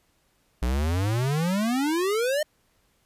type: exponential sweep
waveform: square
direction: up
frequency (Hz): 57.5 to 622.3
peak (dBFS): -23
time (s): 0.62-2.43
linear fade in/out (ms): 5
effects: pink hiss -67 dBFS RMS until 3.05 s + resampled to 32000 Hz